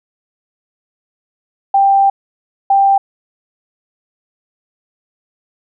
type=tone bursts at uneven times; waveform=sine; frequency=788 Hz; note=G5; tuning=9 cents sharp; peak=-7 dBFS; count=2; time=1.74-2.1 / 2.7-2.98 s; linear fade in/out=5 ms; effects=none